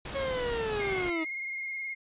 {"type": "noise", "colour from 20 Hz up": "pink", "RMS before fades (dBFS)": -38, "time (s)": [0.05, 1.1], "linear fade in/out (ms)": 5}
{"type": "linear sweep", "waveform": "40% pulse", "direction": "down", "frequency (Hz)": [554.4, 313.5], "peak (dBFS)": -29, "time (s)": [0.14, 1.25], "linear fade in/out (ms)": 20}
{"type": "tone with vibrato", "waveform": "sine", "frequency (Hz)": 2140, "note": "C7", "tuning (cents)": 38, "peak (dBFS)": -33, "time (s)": [0.79, 1.95], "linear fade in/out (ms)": 20, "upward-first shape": "sine", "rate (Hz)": 19, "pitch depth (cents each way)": 29}
{"effects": ["resampled to 8000 Hz"]}